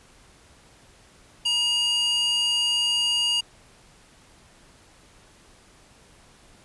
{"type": "tone with high-pass filter", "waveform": "square", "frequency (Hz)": 951, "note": "A#5", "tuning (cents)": 34, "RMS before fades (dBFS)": -23, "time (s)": [1.45, 3.41], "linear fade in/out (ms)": 10, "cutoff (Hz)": 3300, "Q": 9.2, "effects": ["pink hiss -54 dBFS RMS until 6.64 s", "resampled to 24000 Hz"]}